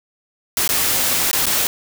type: noise with dropouts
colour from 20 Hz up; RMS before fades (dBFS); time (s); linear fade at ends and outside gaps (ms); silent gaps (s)
white; -18; 0.57-1.67; 1; 0.677-0.69 / 1.313-1.33 / 1.457-1.466
effects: none